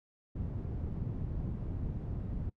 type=low-pass noise; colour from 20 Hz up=white; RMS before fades=-37 dBFS; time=0.35-2.5 s; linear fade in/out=10 ms; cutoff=130 Hz; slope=12 dB/octave; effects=noise-tail reverb RT60 0.1 s tail -21 dB re dry